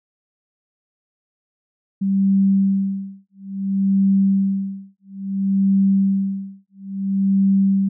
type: tone with tremolo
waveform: sine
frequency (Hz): 195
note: G3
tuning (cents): -9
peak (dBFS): -12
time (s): 2.01-7.89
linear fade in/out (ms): 10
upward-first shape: sine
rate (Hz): 0.59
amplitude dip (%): 100
effects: none